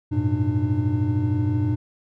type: tone cluster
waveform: triangle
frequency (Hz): 94.8 / 108.1 / 121.1 / 299.9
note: F#2 / A2 / B2 / D4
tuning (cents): +43 / -30 / -34 / +36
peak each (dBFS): -23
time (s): 0.11-1.76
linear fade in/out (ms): 20
effects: none